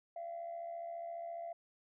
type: tone with amplitude modulation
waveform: sine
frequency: 680 Hz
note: F5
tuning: 46 cents flat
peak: -37 dBFS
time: 0.16-1.53 s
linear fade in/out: 5 ms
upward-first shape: sine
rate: 74.6 Hz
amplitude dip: 60%
effects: tanh soft clip ceiling -36 dBFS